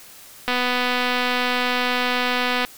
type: click train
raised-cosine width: 0.3 ms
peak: -6 dBFS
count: 539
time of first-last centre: 0.48-2.649 s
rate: 248 Hz
effects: white hiss -44 dBFS RMS until 2.77 s